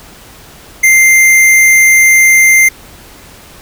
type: tone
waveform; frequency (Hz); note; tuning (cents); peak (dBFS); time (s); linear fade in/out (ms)
square; 2093; C7; 0; -4; 0.83-2.69; 10
effects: pink hiss -36 dBFS RMS until 3.61 s